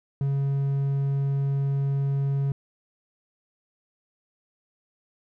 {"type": "tone", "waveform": "triangle", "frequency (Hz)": 138.59, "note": "C#3", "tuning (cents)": 0, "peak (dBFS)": -20, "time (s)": [0.21, 2.52], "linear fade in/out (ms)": 2, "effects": []}